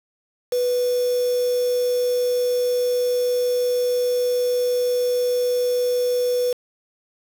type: tone with quantisation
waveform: sine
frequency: 493.2 Hz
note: B4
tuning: 2 cents flat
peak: -18 dBFS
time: 0.52-6.53 s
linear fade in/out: 5 ms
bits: 5
effects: none